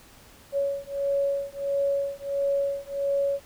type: beating tone pair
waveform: sine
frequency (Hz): 558 / 559.5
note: C#5 / C#5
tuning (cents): +11 / +16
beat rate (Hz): 1.5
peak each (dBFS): -27 / -27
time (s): 0.52-3.4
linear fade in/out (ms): 50
effects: pink hiss -52 dBFS RMS until 3.45 s